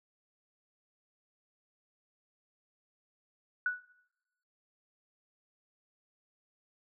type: tone with exponential decay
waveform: sine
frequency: 1475 Hz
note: F#6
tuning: 6 cents flat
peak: -25 dBFS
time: 3.66-3.89 s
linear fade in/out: 2 ms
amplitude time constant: 48 ms
effects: noise-tail reverb RT60 0.9 s tail -20 dB re dry